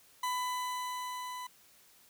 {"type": "tone with level ramp", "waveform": "40% pulse", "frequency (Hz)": 999, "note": "B5", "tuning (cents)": 20, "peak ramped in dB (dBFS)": [-30, -39], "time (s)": [0.23, 1.47], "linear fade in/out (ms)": 5, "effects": ["white hiss -62 dBFS RMS until 2.09 s"]}